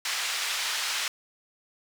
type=band-pass noise; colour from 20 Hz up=white; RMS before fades=-30 dBFS; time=0.05-1.08 s; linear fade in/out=2 ms; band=1100 to 5100 Hz; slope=12 dB/octave; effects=none